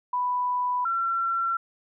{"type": "tone pair in turn", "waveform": "sine", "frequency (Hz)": [990, 1357.5], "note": ["B5", "F6"], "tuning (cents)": [4, -50], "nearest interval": "perfect fourth", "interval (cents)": 546, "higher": "second", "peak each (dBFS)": -23, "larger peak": "neither", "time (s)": [[0.13, 0.85], [0.85, 1.57]], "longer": "neither", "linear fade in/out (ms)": 5, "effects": []}